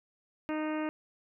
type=harmonic tone; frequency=308.5 Hz; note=D#4; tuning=15 cents flat; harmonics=1 / 2 / 3 / 4 / 5 / 6 / 7 / 8 / 9; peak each=-32 / -38 / -42 / -44 / -46 / -48 / -49 / -50 / -51 dBFS; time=0.49-0.89 s; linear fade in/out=0 ms; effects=none